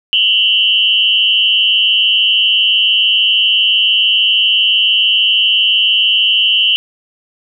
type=tone with amplitude modulation; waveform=sine; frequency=2960 Hz; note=F#7; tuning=in tune; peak=-4 dBFS; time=0.13-6.76 s; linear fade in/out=0 ms; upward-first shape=sine; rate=213 Hz; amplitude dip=100%; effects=none